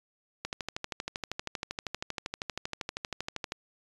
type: click train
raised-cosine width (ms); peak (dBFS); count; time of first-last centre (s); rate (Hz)
0.2; -16; 40; 0.45-3.521; 12.7
effects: resampled to 24000 Hz